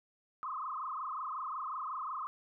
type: tone with frequency modulation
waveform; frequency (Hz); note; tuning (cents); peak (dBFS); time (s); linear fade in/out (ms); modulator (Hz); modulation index
sine; 1156; D6; -28; -36; 0.43-2.27; 0; 25.5; 5.1
effects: none